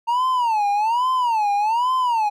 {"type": "tone with vibrato", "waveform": "triangle", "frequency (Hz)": 914, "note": "A#5", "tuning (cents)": -34, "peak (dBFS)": -15, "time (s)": [0.07, 2.3], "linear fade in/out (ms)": 20, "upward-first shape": "sine", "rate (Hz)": 1.2, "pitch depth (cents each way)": 210, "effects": []}